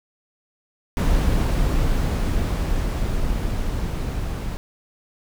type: noise with level ramp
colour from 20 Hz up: brown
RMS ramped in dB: -18 to -26 dBFS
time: 0.97-4.57 s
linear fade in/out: 0 ms
effects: none